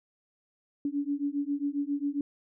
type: beating tone pair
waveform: sine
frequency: 281.9 / 289.3 Hz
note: C#4 / D4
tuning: +29 / -26 cents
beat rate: 7.4 Hz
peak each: -31 dBFS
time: 0.85-2.21 s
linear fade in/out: 2 ms
effects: none